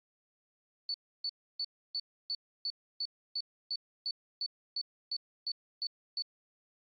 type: tone bursts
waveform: sine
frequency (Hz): 4471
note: C#8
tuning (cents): +14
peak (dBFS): -32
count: 16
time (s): 0.89-6.222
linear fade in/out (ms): 2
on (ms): 52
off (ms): 300
effects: AAC 32 kbps